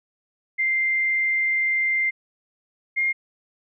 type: tone pair in turn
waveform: sine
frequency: 2093 / 2125 Hz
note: C7 / C7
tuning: 0 / +26 cents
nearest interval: unison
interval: 26 cents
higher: second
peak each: -19 dBFS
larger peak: neither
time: 0.58-2.11 / 2.96-3.13 s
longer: first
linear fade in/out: 20 ms
effects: none